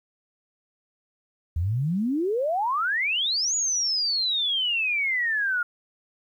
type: exponential two-way sweep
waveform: sine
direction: up then down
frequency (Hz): 77 to 6920 to 1403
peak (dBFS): -22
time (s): 1.56-5.63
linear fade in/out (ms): 5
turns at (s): 3.55
effects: 10-bit